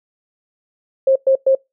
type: tone bursts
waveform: sine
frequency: 534 Hz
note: C5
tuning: 35 cents sharp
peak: -9 dBFS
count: 3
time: 1.07-1.551 s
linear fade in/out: 5 ms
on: 87 ms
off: 110 ms
effects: noise-tail reverb RT60 0.2 s tail -25 dB re dry